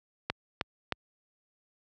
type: click train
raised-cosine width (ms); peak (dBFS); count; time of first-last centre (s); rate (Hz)
0.3; -12; 3; 0.3-0.923; 3.21
effects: high-pass 60 Hz 12 dB/octave